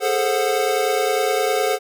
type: tone cluster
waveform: square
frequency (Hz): 414.1 / 443.9 / 527 / 735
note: G#4 / A4 / C5 / F#5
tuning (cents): -5 / +15 / +12 / -12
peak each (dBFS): -24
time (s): 0-1.79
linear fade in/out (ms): 50
effects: none